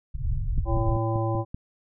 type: low-pass noise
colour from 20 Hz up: pink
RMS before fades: -26 dBFS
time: 0.14-0.97 s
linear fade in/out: 10 ms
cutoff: 140 Hz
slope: 96 dB/octave
type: click train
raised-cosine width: 5 ms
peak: -20 dBFS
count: 6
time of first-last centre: 0.58-1.545 s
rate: 5.18 Hz
type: harmonic tone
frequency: 112.3 Hz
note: A2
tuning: 36 cents sharp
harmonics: 1 / 3 / 5 / 7 / 9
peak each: -25 / -30 / -32 / -33 / -35 dBFS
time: 0.65-1.45 s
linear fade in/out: 50 ms
effects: none